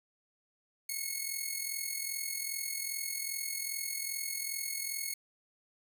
5% pulse tone with amplitude modulation, 2188 Hz, C#7, 23 cents flat, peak -22 dBFS, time 0.89-5.14 s, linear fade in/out 5 ms, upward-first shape sine, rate 42.5 Hz, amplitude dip 60%, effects none

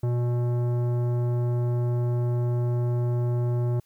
sine tone with tanh clipping, 121.1 Hz, B2, 34 cents flat, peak -24 dBFS, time 0.03-3.8 s, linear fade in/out 5 ms, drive 14 dB, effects white hiss -67 dBFS RMS until 3.85 s

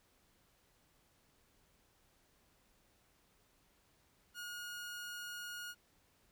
sawtooth tone, 1437 Hz, F6, 49 cents sharp, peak -40 dBFS, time 4.34-5.75 s, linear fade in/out 50 ms, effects pink hiss -72 dBFS RMS until 6.31 s

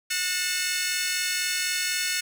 15% pulse tone cluster, 1464 / 1799 / 2174 / 2622 Hz, F#6 / A6 / C#7 / E7, -19 / +38 / -34 / -10 cents, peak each -24 / -26 / -23 / -24 dBFS, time 0.1-2.21 s, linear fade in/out 10 ms, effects none

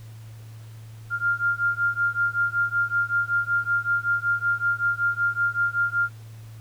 sine beating tone pair, 1396.9 / 1402.2 Hz, F6 / F6, 0 / +7 cents, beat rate 5.3 Hz, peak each -24 dBFS, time 1.1-6.1 s, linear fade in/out 50 ms, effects added 111 Hz sine -39 dBFS peak until 6.6 s + pink hiss -54 dBFS RMS until 6.6 s

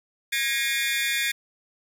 40% pulse tone cluster, 1650 / 1884 / 2168 / 2419 / 3532 Hz, G#6 / A#6 / C#7 / D#7 / A7, -12 / +18 / -39 / -49 / +6 cents, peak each -29 dBFS, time 0.32-1.32 s, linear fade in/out 10 ms, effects 9-bit

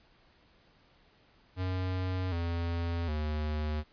square tone with pitch steps, 92.5 / 84.9 / 76.1 Hz, F#2 / F2 / D#2, 0 / -48 / -38 cents, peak -31 dBFS, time 1.56-3.84 s, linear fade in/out 50 ms, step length 760 ms, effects pink hiss -64 dBFS RMS until 3.92 s + resampled to 11025 Hz

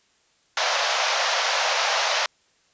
pink band-pass noise, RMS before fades -23 dBFS, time 0.57-2.26 s, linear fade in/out 2 ms, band 560 to 6300 Hz, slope 48 dB/octave, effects white hiss -63 dBFS RMS until 2.73 s + resampled to 16000 Hz

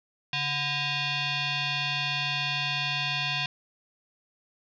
sine tone with frequency modulation, 143.3 Hz, D3, 42 cents flat, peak -26 dBFS, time 0.33-3.46 s, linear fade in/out 2 ms, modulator 873 Hz, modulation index 4.5, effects none

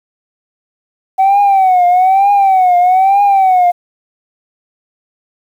sine tone with vibrato, 758 Hz, F#5, 42 cents sharp, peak -4 dBFS, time 1.18-3.72 s, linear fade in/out 20 ms, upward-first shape triangle, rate 1.1 Hz, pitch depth 130 cents each way, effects tanh soft clip ceiling -4 dBFS + 7-bit

